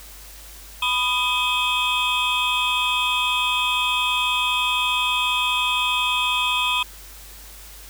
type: tone cluster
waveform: triangle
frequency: 995 / 1236 / 2539 / 3235 / 3515 Hz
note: B5 / D#6 / D#7 / G#7 / A7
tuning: +13 / -12 / +34 / -46 / -2 cents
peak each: -23 / -28 / -22 / -23 / -27 dBFS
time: 0.82-6.83 s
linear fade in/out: 5 ms
effects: added 50 Hz sine -43 dBFS peak until 7.89 s + white hiss -43 dBFS RMS until 7.89 s